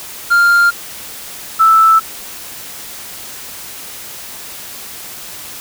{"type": "tone pair in turn", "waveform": ["triangle", "sine"], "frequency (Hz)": [1396.9, 1318.5], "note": ["F6", "E6"], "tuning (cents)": [0, 0], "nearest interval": "minor second", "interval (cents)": 100, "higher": "first", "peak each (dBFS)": -5, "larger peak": "neither", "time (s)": [[0.3, 0.71], [1.59, 2]], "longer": "neither", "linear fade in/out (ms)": 20, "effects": ["white hiss -30 dBFS RMS until 5.6 s"]}